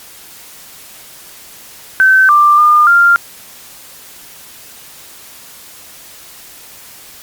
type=tone with pitch steps; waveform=sine; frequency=1537 / 1184 / 1208 / 1394 Hz; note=G6 / D6 / D6 / F6; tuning=-35 / +14 / +48 / -4 cents; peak=-4 dBFS; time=2-3.16 s; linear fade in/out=0 ms; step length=290 ms; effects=white hiss -36 dBFS RMS until 7.22 s + MP3 96 kbps